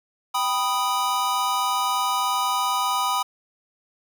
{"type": "chord", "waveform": "square", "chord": "G augmented", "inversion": "none", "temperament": "equal", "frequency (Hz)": [784, 987.8, 1244.5], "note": ["G5", "B5", "D#6"], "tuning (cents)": [0, 0, 0], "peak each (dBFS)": [-29, -25, -26], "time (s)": [0.34, 3.23], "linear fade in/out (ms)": 10, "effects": []}